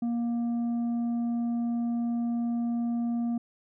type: tone with tanh clipping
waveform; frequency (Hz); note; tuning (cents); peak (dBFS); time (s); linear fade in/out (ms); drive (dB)
triangle; 235.7; A#3; +19; -27; 0.02-3.38; 5; 9
effects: none